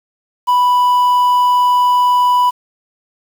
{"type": "tone with quantisation", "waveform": "triangle", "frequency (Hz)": 987.8, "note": "B5", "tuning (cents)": 0, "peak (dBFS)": -7, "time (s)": [0.47, 2.51], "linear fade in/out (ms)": 20, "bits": 6, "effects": []}